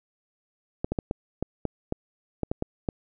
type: clicks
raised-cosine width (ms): 2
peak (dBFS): -13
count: 11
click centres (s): 0.845 / 0.92 / 0.988 / 1.111 / 1.426 / 1.653 / 1.924 / 2.433 / 2.515 / 2.624 / 2.888
effects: none